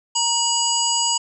harmonic tone with a mistuned harmonic, 970 Hz, B5, 31 cents flat, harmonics 1 / 3 / 5 / 7 / 8, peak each -24 / -24 / -24 / -24 / -24 dBFS, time 0.15-1.18 s, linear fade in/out 10 ms, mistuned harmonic 1, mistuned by -60 cents, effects none

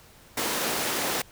pink high-pass noise, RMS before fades -28 dBFS, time 0.37-1.22 s, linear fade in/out 5 ms, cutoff 270 Hz, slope 12 dB/octave, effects pink hiss -53 dBFS RMS until 1.31 s

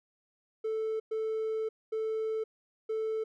triangle tone bursts at uneven times, 440 Hz, A4, in tune, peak -27 dBFS, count 4, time 0.64-1 / 1.11-1.69 / 1.92-2.44 / 2.89-3.24 s, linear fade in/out 10 ms, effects tanh soft clip ceiling -24 dBFS

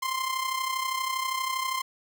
sawtooth tone with amplitude modulation, 1046.5 Hz, C6, in tune, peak -21 dBFS, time 0.02-1.82 s, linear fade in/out 10 ms, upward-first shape sine, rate 32.5 Hz, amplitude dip 60%, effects none

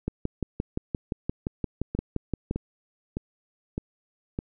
two click trains, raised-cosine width 3 ms, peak -16 / -14 dBFS, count 5 / 15, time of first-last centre 1.95-4.389 / 0.08-2.511 s, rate 1.64 / 5.76 Hz, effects none

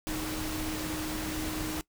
sine tone in noise, 311.1 Hz, D#4, in tune, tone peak -35 dBFS, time 0.07-1.81 s, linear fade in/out 0 ms, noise pink, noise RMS -36 dBFS, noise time 0.07-1.81 s, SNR -2 dB, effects noise-tail reverb RT60 0.1 s tail -20 dB re dry

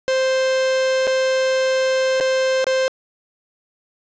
45% pulse tone with dropouts, 523.3 Hz, C5, in tune, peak -16 dBFS, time 0.08-2.88 s, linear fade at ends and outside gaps 0 ms, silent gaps 1.07-1.075 / 2.201-2.208 / 2.643-2.668 s, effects resampled to 16000 Hz + 7-bit

